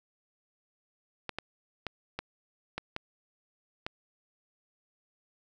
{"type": "clicks", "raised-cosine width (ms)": 0.3, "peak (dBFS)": -18, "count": 7, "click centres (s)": [1.293, 1.386, 1.867, 2.19, 2.78, 2.964, 3.865], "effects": []}